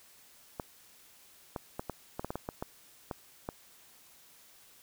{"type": "clicks", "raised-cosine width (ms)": 1, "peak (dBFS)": -21, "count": 12, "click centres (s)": [0.598, 1.562, 1.795, 1.897, 2.195, 2.246, 2.305, 2.356, 2.489, 2.625, 3.112, 3.489], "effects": ["white hiss -59 dBFS RMS until 4.82 s"]}